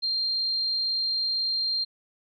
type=tone; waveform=sine; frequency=4186 Hz; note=C8; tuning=in tune; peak=-24 dBFS; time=0.02-1.85 s; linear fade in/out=20 ms; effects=none